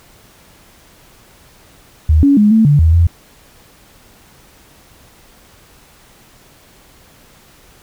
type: tone with pitch steps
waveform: sine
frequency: 77.7 / 281.1 / 209 / 221.8 / 145.4 / 80.7 / 84.7 Hz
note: D#2 / C#4 / G#3 / A3 / D3 / E2 / E2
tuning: -2 / +24 / +11 / +14 / -17 / -36 / +48 cents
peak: -6 dBFS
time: 2.09-3.07 s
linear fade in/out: 5 ms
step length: 140 ms
effects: pink hiss -46 dBFS RMS until 7.82 s